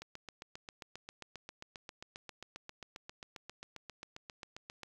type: click train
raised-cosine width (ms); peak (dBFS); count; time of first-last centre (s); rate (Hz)
0.2; -28; 37; 0.02-4.833; 7.48
effects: 10-bit